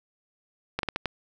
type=slowing click train; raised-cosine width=0.3 ms; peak=-11 dBFS; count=5; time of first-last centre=0.79-1.057 s; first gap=42 ms; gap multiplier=1.32; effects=none